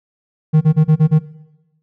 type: tone bursts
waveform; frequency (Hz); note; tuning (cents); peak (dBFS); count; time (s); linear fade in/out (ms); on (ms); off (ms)
triangle; 155.56; D#3; 0; -5; 6; 0.53-1.193; 20; 83; 33
effects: noise-tail reverb RT60 1.0 s tail -19 dB re dry